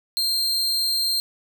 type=tone with amplitude modulation; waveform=40% pulse; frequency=4186 Hz; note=C8; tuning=in tune; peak=-17 dBFS; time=0.17-1.2 s; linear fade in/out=0 ms; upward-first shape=sine; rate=228 Hz; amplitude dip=45%; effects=none